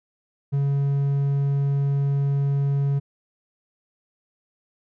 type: tone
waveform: triangle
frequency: 140 Hz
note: C#3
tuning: 18 cents sharp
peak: -17 dBFS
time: 0.52-3 s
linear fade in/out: 20 ms
effects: none